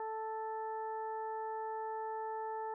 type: harmonic tone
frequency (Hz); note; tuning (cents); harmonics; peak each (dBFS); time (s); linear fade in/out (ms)
440; A4; 0; 1 / 2 / 3 / 4; -42 / -39 / -53 / -55; 0-2.74; 2
effects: none